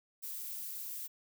violet noise, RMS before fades -42 dBFS, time 0.22-1.08 s, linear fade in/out 20 ms, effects none

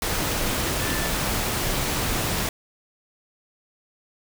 sine tone in noise, 1760 Hz, A6, in tune, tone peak -33 dBFS, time 0.8-1.1 s, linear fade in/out 2 ms, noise pink, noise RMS -25 dBFS, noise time 0.02-2.49 s, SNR -11 dB, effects none

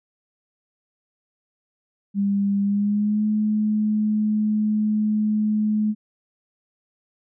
sine tone with pitch glide, 200 to 213.1 Hz, G3 to G#3, +35 to +45 cents, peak -18 dBFS, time 2.14-5.95 s, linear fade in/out 50 ms, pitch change +110 cents, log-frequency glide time 2.62-3.25 s, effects none

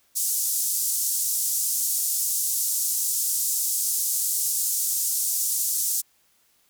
pink band-pass noise, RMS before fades -25 dBFS, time 0.15-6.02 s, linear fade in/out 20 ms, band 6500 to 16000 Hz, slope 24 dB/octave, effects white hiss -64 dBFS RMS until 6.69 s

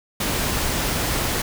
pink noise, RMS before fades -23 dBFS, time 0.2-1.42 s, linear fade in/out 5 ms, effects none

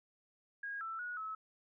sine tone with pitch steps, 1636 / 1329 / 1456 / 1295 Hz, G#6 / E6 / F#6 / E6, -26 / +14 / -28 / -31 cents, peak -39 dBFS, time 0.63-1.35 s, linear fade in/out 5 ms, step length 180 ms, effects none

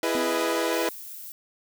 sawtooth chord, E major seventh, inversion none, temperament equal with one note detuned, 333.8 / 415.3 / 493.9 / 622.3 Hz, E4 / G#4 / B4 / D#5, +22 / 0 / 0 / 0 cents, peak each -24 / -27 / -24 / -27 dBFS, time 0.03-0.89 s, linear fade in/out 2 ms
triangle tone with exponential decay, 257.6 Hz, C4, 27 cents flat, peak -26 dBFS, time 0.15-0.8 s, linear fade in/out 0 ms, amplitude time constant 140 ms
violet noise, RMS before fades -40 dBFS, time 0.73-1.32 s, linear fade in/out 0 ms
effects none

